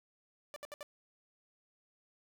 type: tone bursts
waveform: sawtooth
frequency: 587.3 Hz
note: D5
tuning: in tune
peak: -39 dBFS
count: 4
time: 0.54-0.829 s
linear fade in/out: 0 ms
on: 22 ms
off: 67 ms
effects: none